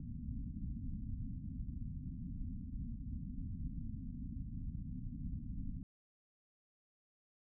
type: low-pass noise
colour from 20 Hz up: pink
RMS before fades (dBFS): -43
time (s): 0-5.83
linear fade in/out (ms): 2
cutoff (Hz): 270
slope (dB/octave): 96
effects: none